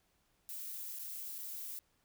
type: noise with dropouts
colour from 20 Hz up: violet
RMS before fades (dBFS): -44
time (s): 0.49-1.79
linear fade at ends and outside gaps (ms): 0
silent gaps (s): 0.988-0.994 / 1.381-1.386
effects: pink hiss -75 dBFS RMS until 2.04 s